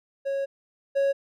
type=tone pair in turn; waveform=triangle; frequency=550 / 552.9 Hz; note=C#5 / C#5; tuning=-14 / -5 cents; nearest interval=unison; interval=9 cents; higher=second; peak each=-23 / -18 dBFS; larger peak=second; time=0.25-0.46 / 0.95-1.13 s; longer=first; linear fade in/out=20 ms; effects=none